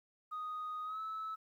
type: tone with pitch glide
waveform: sine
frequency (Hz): 1244.5 to 1302.6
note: D#6 to E6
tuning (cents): 0 to -21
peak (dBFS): -37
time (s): 0.31-1.36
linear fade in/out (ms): 20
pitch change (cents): +79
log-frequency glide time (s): 0.84-1
effects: tanh soft clip ceiling -36 dBFS + 12-bit